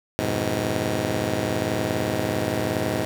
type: chord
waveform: 10% pulse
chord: F half-diminished seventh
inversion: none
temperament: just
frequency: 87.31 / 104.77 / 125.72 / 157.15 Hz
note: F2 / Ab2 / Cb3 / Eb3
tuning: 0 / +16 / +31 / +18 cents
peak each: -24 / -19 / -20 / -24 dBFS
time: 0.19-3.05 s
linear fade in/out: 0 ms
effects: none